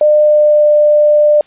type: tone with pitch glide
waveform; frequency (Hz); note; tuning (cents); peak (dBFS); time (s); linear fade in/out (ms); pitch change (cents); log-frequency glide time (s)
sine; 602 to 596.8; D5 to D5; +43 to +28; -5; 0.01-1.41; 2; -15; 0.23-0.71
effects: white hiss -47 dBFS RMS until 1.46 s + resampled to 8000 Hz